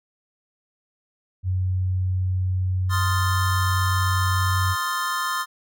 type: tone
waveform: sine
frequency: 92.5 Hz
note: F#2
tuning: in tune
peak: -20 dBFS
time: 1.43-4.76 s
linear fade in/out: 50 ms
type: chord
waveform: square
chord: F dominant seventh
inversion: second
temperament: equal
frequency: 1046.5 / 1244.5 / 1396.9 / 1760 Hz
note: C6 / Eb6 / F6 / A6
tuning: 0 / 0 / 0 / 0 cents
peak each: -28 / -29 / -32 / -31 dBFS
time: 2.89-5.46 s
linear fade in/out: 50 ms
effects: none